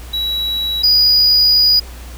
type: tone pair in turn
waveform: triangle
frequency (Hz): 3900 / 4914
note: B7 / D#8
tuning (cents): -23 / -22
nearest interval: major third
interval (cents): 401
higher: second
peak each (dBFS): -15 / -7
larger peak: second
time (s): 0.13-0.83 / 0.83-1.8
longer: second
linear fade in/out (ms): 10
effects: added 60 Hz sine -30 dBFS peak until 2.17 s + pink hiss -38 dBFS RMS until 2.17 s